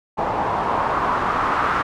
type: noise with low-pass filter sweep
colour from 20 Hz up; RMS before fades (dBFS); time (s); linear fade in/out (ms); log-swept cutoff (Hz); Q
white; -21; 0.17-1.83; 20; 860 to 1300; 3.2
effects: none